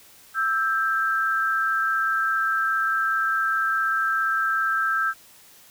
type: tone pair together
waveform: sine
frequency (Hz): 1318.5 / 1581.2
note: E6 / G6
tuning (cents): 0 / +15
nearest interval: minor third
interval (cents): 315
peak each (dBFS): -23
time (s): 0.34-5.14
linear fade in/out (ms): 50
effects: white hiss -51 dBFS RMS until 5.7 s